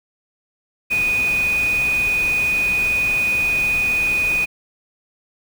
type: tone in noise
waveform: sine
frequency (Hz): 2480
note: D#7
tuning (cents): -6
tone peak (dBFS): -16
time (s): 0.9-4.46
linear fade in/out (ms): 20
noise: pink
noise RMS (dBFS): -31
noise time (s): 0.9-4.46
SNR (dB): +12
effects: none